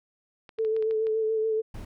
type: clicks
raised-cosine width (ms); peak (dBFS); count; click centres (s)
0.3; -30; 7; 0.492 / 0.587 / 0.649 / 0.765 / 0.825 / 0.91 / 1.069
type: tone with vibrato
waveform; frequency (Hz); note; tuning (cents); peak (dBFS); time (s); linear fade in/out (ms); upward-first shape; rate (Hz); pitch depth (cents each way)
sine; 440; A4; 0; -23; 0.58-1.62; 20; sine; 7; 25
type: noise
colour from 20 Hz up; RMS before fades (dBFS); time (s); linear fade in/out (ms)
brown; -38; 1.74-1.85; 5
effects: none